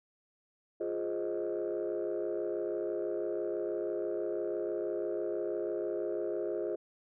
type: chord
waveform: sine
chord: F minor seventh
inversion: none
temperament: equal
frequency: 349.2 / 415.3 / 523.3 / 622.3 Hz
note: F4 / Ab4 / C5 / Eb5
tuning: 0 / 0 / 0 / 0 cents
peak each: -35 / -35 / -39 / -38 dBFS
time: 0.8-6.76 s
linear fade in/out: 10 ms
effects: tanh soft clip ceiling -26 dBFS